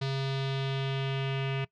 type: tone with low-pass filter sweep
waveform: square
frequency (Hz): 135.5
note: C#3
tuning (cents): -39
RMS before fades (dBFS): -31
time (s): 0.01-1.65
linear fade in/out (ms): 10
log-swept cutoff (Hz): 4200 to 2700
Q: 3.2
effects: noise-tail reverb RT60 0.1 s tail -20 dB re dry